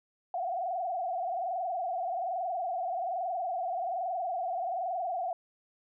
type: tone with frequency modulation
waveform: sine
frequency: 717 Hz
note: F5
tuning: 45 cents sharp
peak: -30 dBFS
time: 0.34-5.33 s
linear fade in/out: 2 ms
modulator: 21.2 Hz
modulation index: 2.2
effects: none